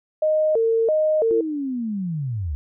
sine tone with vibrato, 530 Hz, C5, 22 cents sharp, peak -16 dBFS, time 0.22-1.41 s, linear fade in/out 5 ms, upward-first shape square, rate 1.5 Hz, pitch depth 270 cents each way
sine linear sweep, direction down, 349.2 to 66.8 Hz, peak -23 dBFS, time 1.31-2.55 s, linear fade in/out 0 ms
effects none

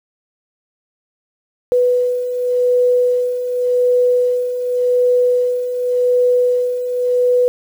sine beating tone pair, 493.9 / 494.78 Hz, B4 / B4, 0 / +3 cents, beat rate 0.88 Hz, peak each -20 / -13 dBFS, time 1.72-7.48 s, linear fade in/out 0 ms, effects 7-bit

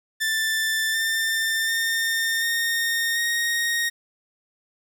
sawtooth tone with pitch steps, 1769 / 1792.7 / 1816.6 / 1840.9 / 1865.5 Hz, A6 / A6 / A#6 / A#6 / A#6, +9 / +32 / -45 / -22 / +1 cents, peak -18 dBFS, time 0.2-3.9 s, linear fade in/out 20 ms, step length 740 ms, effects 9-bit

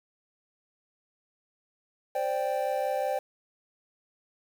triangle chord, C suspended second, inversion none, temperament just, 523.3 / 588.7 / 784.9 Hz, C5 / D5 / G5, 0 / +4 / +2 cents, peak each -29 dBFS, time 2.15-3.19 s, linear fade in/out 5 ms, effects 8-bit

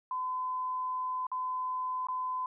sine tone with dropouts, 1017 Hz, C6, 50 cents flat, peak -31 dBFS, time 0.11-2.46 s, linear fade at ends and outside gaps 2 ms, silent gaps 1.268-1.316 / 2.07-2.085 s, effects none

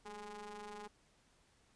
sawtooth ring-modulated tone, 204.6 Hz, G#3, 26 cents flat, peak -40 dBFS, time 0.05-0.88 s, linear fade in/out 10 ms, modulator 626 Hz, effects pink hiss -71 dBFS RMS until 1.75 s + resampled to 22050 Hz

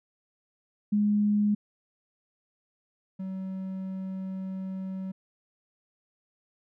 sine / triangle tone pair in turn, 207.7 / 189.55 Hz, G#3 / F#3, 0 / +42 cents, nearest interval major second, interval 158 cents, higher first, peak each -21 / -30 dBFS, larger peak first, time 0.92-1.55 / 3.19-5.12 s, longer second, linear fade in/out 10 ms, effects none

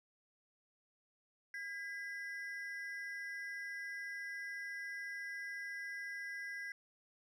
triangle ring-modulated tone, 1811 Hz, A6, 49 cents sharp, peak -37 dBFS, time 1.54-6.72 s, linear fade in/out 2 ms, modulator 183 Hz, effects none

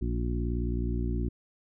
harmonic tone with a mistuned harmonic, 59 Hz, A#1, 22 cents sharp, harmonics 1 / 2 / 3 / 4 / 5 / 6, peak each -29 / -34 / -40 / -36 / -39 / -39 dBFS, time 0.01-1.29 s, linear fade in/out 10 ms, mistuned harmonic 6, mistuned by +19 cents, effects none

